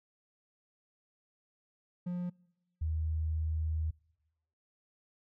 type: tone pair in turn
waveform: triangle / sine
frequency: 177.5 / 79.07 Hz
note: F3 / D#2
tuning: +28 / +28 cents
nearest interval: octave + major second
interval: 1400 cents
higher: first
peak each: -31 / -30 dBFS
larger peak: second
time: 2.06-2.3 / 2.81-3.91 s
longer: second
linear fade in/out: 10 ms
effects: noise-tail reverb RT60 1.0 s tail -26 dB re dry